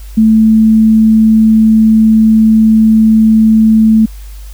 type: tone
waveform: sine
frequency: 220 Hz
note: A3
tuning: in tune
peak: -3 dBFS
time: 0.17-4.06 s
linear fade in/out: 10 ms
effects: added 50 Hz sine -25 dBFS peak until 4.53 s + white hiss -41 dBFS RMS until 4.53 s